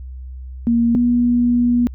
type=tone pair in turn; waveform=sine; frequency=234 / 241.7 Hz; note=A#3 / B3; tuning=+7 / -37 cents; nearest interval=minor second; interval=56 cents; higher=second; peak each=-12 dBFS; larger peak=neither; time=0.67-0.95 / 0.95-1.87 s; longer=second; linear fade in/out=0 ms; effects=added 64 Hz sine -29 dBFS peak until 1.94 s